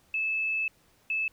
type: tone pair in turn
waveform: sine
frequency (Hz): 2614 / 2614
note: E7 / E7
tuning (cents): -15 / -15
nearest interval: unison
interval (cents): 0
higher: neither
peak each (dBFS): -26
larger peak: neither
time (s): 0.14-0.68 / 1.1-1.28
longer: first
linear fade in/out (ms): 2
effects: pink hiss -64 dBFS RMS until 1.32 s